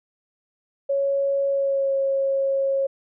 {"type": "tone with pitch glide", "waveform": "sine", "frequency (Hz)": [554.4, 544.9], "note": ["C#5", "C#5"], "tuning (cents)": [0, -30], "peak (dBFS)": -19, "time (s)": [0.89, 2.87], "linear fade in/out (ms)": 10, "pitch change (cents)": -30, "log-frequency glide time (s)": [1.49, 1.94], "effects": []}